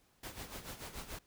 pink noise with tremolo, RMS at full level -44 dBFS, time 0.23-1.19 s, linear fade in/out 5 ms, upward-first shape sine, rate 6.9 Hz, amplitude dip 70%, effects pink hiss -71 dBFS RMS until 1.26 s

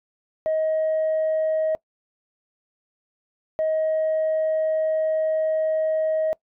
sine tone pair in turn, 631 / 631 Hz, D#5 / D#5, +24 / +24 cents, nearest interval unison, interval 0 cents, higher neither, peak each -18 dBFS, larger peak neither, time 0.46-1.75 / 3.59-6.33 s, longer second, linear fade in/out 0 ms, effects noise-tail reverb RT60 0.1 s tail -23 dB re dry + tanh soft clip ceiling -17 dBFS

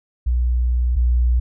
sine tone pair in turn, 60.9 / 60.64 Hz, B1 / B1, -24 / -31 cents, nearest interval unison, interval 7 cents, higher first, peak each -15 / -13 dBFS, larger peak second, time 0.26-0.96 / 0.96-1.4 s, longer first, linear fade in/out 10 ms, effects none

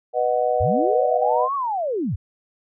sine chord, B major, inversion none, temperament just, 493.9 / 617.4 / 740.8 Hz, B4 / D#5 / F#5, 0 / -14 / +2 cents, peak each -22 dBFS, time 0.13-1.49 s, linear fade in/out 50 ms
sine linear two-way sweep, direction up then down, 65.41 to 1141 to 65.41 Hz, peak -21 dBFS, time 0.6-2.16 s, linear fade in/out 10 ms, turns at 1.55 s
effects none

